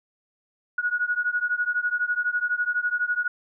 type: beating tone pair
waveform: sine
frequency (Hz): 1451 / 1463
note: F#6 / F#6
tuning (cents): -34 / -20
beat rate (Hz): 12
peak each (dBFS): -25 / -26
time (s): 0.78-3.28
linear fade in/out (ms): 5
effects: none